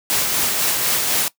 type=noise with tremolo; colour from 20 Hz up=white; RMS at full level=-18 dBFS; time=0.1-1.28 s; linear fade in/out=0 ms; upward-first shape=sine; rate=4 Hz; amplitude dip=30%; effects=noise-tail reverb RT60 0.1 s tail -19 dB re dry + high-pass 100 Hz 12 dB/octave